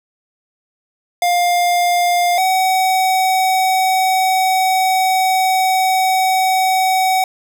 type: tone pair in turn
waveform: square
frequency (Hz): 704 / 753.4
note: F5 / F#5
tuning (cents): +14 / +31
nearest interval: minor second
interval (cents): 117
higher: second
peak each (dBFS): -13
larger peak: neither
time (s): 1.22-2.38 / 2.38-7.24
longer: second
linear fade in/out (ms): 2
effects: none